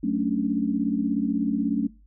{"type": "chord", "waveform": "sine", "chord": "D major seventh", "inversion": "first", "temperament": "equal", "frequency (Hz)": [185, 220, 277.2, 293.7], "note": ["F#3", "A3", "C#4", "D4"], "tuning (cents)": [0, 0, 0, 0], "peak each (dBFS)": [-30, -26, -26, -29], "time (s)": [0.03, 1.88], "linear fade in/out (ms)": 10, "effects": ["noise-tail reverb RT60 0.3 s tail -22 dB re dry", "added 50 Hz sine -51 dBFS peak until 2.06 s"]}